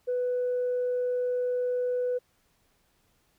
sine tone, 495.9 Hz, B4, 7 cents sharp, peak -24 dBFS, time 0.07-2.19 s, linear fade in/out 20 ms, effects tanh soft clip ceiling -22 dBFS + pink hiss -69 dBFS RMS until 3.38 s

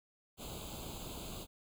pink noise with comb filter, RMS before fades -45 dBFS, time 0.37-1.47 s, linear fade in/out 50 ms, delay 0.27 ms, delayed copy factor +0.95, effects none

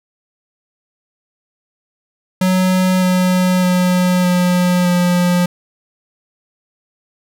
square tone with pitch steps, 185 / 183.09 / 181.19 / 179.32 / 177.46 Hz, F#3 / F#3 / F#3 / F3 / F3, 0 / -18 / -36 / +46 / +28 cents, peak -12 dBFS, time 2.41-5.46 s, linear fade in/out 5 ms, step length 610 ms, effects none

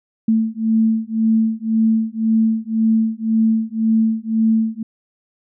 sine beating tone pair, 221.5 / 223.4 Hz, A3 / A3, +12 / +27 cents, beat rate 1.9 Hz, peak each -17 dBFS, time 0.28-4.83 s, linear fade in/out 5 ms, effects none

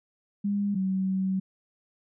sine tone pair in turn, 202.4 / 189.83 Hz, G#3 / F#3, -44 / +45 cents, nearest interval minor second, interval 111 cents, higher first, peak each -24 dBFS, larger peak neither, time 0.44-0.75 / 0.75-1.4 s, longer second, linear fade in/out 10 ms, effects none

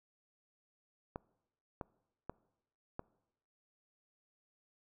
clicks, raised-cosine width 1 ms, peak -26 dBFS, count 4, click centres 1.159 / 1.812 / 2.296 / 2.994 s, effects noise-tail reverb RT60 0.9 s tail -23 dB re dry

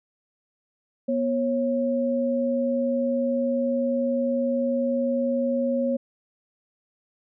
sine tone pair together, 242.8 / 546 Hz, B3 / C#5, -29 / -26 cents, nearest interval octave + major second, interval 1403 cents, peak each -24 dBFS, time 1.08-5.97 s, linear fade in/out 10 ms, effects none

